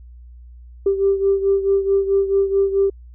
sine beating tone pair, 392.1 / 396.7 Hz, G4 / G4, 0 / +21 cents, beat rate 4.6 Hz, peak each -15 / -20 dBFS, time 0.86-2.9 s, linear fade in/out 5 ms, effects tanh soft clip ceiling -7 dBFS + added 60 Hz sine -38 dBFS peak until 3.14 s

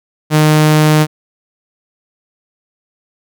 sawtooth tone, 153.5 Hz, D#3, 23 cents flat, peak -3 dBFS, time 0.3-1.07 s, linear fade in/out 50 ms, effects none

